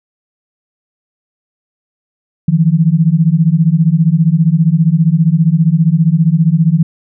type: beating tone pair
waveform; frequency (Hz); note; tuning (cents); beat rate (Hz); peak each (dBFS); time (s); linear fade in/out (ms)
sine; 155.56 / 170.56; D#3 / F3; 0 / -41; 15; -10; 2.48-6.83; 5
effects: none